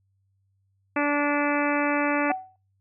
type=harmonic tone; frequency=290.5 Hz; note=D4; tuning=19 cents flat; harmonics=1 / 2 / 3 / 4 / 5 / 6 / 7 / 8 / 9; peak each=-25 / -28 / -30 / -31 / -32 / -33 / -33 / -34 / -35 dBFS; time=0.96-2.32 s; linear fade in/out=5 ms
type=tone with exponential decay; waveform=sine; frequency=752 Hz; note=F#5; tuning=28 cents sharp; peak=-21 dBFS; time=2.3-2.56 s; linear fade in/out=2 ms; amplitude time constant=56 ms
effects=noise-tail reverb RT60 0.3 s tail -25 dB re dry + added 97 Hz sine -66 dBFS peak until 2.8 s